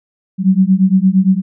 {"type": "beating tone pair", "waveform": "sine", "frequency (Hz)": [185, 193.7], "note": ["F#3", "G3"], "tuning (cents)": [0, -20], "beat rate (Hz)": 8.7, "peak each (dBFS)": -11, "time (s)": [0.38, 1.42], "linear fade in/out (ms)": 50, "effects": []}